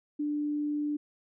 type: tone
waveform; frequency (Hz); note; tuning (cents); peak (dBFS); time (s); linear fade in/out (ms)
sine; 295.5; D4; +11; -28; 0.19-0.97; 10
effects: none